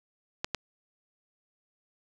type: clicks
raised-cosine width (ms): 0.2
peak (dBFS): -12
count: 2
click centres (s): 0.445 / 0.547
effects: none